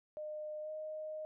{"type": "tone with pitch glide", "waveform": "sine", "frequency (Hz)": [609, 619.6], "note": ["D#5", "D#5"], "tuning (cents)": [-37, -7], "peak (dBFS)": -40, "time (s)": [0.17, 1.25], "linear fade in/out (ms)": 0, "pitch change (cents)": 30, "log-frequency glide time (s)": [0.61, 0.7], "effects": []}